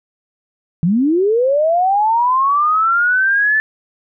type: linear sweep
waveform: sine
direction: up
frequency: 155.56 to 1760 Hz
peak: -11 dBFS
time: 0.83-3.6 s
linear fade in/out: 0 ms
effects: none